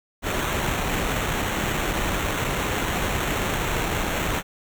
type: noise with sample-and-hold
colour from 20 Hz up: pink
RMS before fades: -25 dBFS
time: 0.22-4.43 s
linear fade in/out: 50 ms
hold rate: 4900 Hz
effects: none